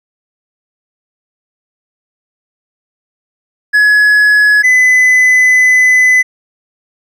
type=tone pair in turn; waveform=triangle; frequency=1690 / 2010 Hz; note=G#6 / B6; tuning=+30 / +30 cents; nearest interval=minor third; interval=300 cents; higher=second; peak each=-3 dBFS; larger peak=neither; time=3.73-4.63 / 4.63-6.23 s; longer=second; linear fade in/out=20 ms; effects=resampled to 32000 Hz